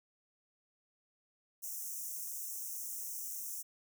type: high-pass noise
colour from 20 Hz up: white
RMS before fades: -42 dBFS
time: 1.62-3.63 s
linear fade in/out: 20 ms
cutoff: 5600 Hz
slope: 96 dB/octave
effects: none